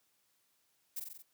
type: noise with echo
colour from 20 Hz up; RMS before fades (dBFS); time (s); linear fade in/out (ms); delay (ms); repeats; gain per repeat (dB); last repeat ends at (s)
violet; -38; 0.96-1; 10; 45; 5; -3; 1.225
effects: white hiss -75 dBFS RMS until 1.33 s + high-pass 80 Hz 12 dB/octave